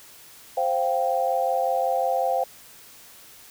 sine chord, C suspended fourth, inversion none, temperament equal, 523.3 / 698.5 / 784 Hz, C5 / F5 / G5, 0 / 0 / 0 cents, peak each -25 / -25 / -25 dBFS, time 0.57-2.44 s, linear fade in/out 5 ms, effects white hiss -48 dBFS RMS until 3.5 s

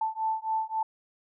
sine beating tone pair, 880 / 883.7 Hz, A5 / A5, 0 / +7 cents, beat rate 3.7 Hz, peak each -30 dBFS, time 0.01-0.83 s, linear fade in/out 5 ms, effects none

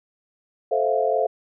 sine chord, F major seventh, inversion first, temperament just, 436.5 / 523.8 / 654.8 / 698.5 Hz, A4 / C5 / E5 / F5, -14 / +2 / -12 / 0 cents, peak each -24 dBFS, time 0.71-1.27 s, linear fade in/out 10 ms, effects none

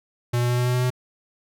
square tone with pitch steps, 120.8 / 121.64 / 122.49 / 123.34 / 124.2 / 125.06 / 125.93 Hz, B2 / B2 / B2 / B2 / B2 / B2 / B2, -38 / -26 / -14 / -2 / +10 / +22 / +34 cents, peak -20 dBFS, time 0.33-0.904 s, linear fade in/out 10 ms, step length 82 ms, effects none

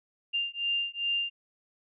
sine beating tone pair, 2794 / 2796.5 Hz, F7 / F7, 0 / +2 cents, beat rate 2.5 Hz, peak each -31 dBFS, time 0.33-1.3 s, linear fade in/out 20 ms, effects none

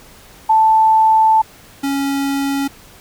sine / square tone pair in turn, 880 / 277.2 Hz, A5 / C#4, 0 / 0 cents, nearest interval octave + minor sixth, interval 2000 cents, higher first, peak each -8 / -17 dBFS, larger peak first, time 0.49-1.42 / 1.83-2.68 s, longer first, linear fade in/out 10 ms, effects pink hiss -43 dBFS RMS until 3 s

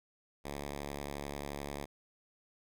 5% pulse tone, 71.4 Hz, D2, 48 cents flat, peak -28 dBFS, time 0.44-1.86 s, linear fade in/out 20 ms, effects none

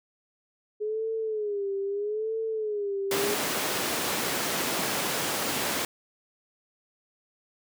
sine tone with vibrato, 419 Hz, G#4, 15 cents sharp, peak -27 dBFS, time 0.8-3.36 s, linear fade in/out 20 ms, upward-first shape sine, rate 0.78 Hz, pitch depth 110 cents each way
pink high-pass noise, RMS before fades -29 dBFS, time 3.11-5.85 s, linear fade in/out 2 ms, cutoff 240 Hz, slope 12 dB/octave
effects none

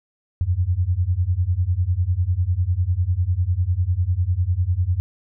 sine beating tone pair, 84.4 / 94.4 Hz, E2 / F#2, +41 / +35 cents, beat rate 10 Hz, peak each -21 / -20 dBFS, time 0.41-5 s, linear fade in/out 0 ms, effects none

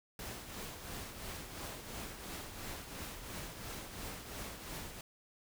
pink noise with tremolo, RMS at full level -43 dBFS, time 0.19-5.01 s, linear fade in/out 2 ms, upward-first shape triangle, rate 2.9 Hz, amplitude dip 55%, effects none

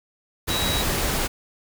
sine tone in noise, 3873 Hz, B7, 35 cents flat, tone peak -26 dBFS, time 0.49-0.83 s, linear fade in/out 20 ms, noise pink, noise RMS -24 dBFS, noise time 0.47-1.28 s, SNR -5 dB, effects none

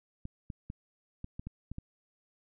clicks, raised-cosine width 5 ms, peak -27 dBFS, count 8, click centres 0.254 / 0.502 / 0.701 / 1.244 / 1.395 / 1.47 / 1.716 / 1.784 s, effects none

